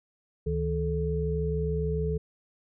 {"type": "tone cluster", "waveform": "sine", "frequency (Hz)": [72.3, 159.1, 434.2], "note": ["D2", "D#3", "A4"], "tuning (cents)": [-27, 39, -23], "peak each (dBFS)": -30, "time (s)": [0.46, 2.18], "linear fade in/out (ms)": 10, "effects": []}